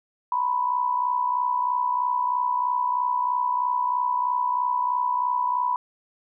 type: tone with amplitude modulation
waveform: sine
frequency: 987.8 Hz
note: B5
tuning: in tune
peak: -18 dBFS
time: 0.32-5.76 s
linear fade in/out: 2 ms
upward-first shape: sine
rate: 63.1 Hz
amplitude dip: 65%
effects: none